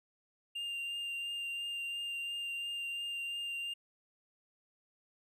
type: tone with vibrato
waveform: triangle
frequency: 2794 Hz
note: F7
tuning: in tune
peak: -35 dBFS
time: 0.55-3.74 s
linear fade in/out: 10 ms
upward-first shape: triangle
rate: 2.9 Hz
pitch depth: 14 cents each way
effects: none